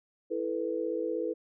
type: chord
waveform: sine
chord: E suspended fourth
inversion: none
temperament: equal with one note detuned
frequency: 329.6 / 437.5 / 493.9 Hz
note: E4 / A4 / B4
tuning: 0 / -10 / 0 cents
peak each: -34 / -34 / -33 dBFS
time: 0.3-1.34 s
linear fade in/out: 20 ms
effects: none